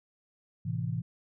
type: chord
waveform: sine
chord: A minor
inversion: none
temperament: equal with one note detuned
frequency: 110 / 130.81 / 166.44 Hz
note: A2 / C3 / E3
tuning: 0 / 0 / +17 cents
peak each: -34 dBFS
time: 0.65-1.02 s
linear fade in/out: 10 ms
effects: none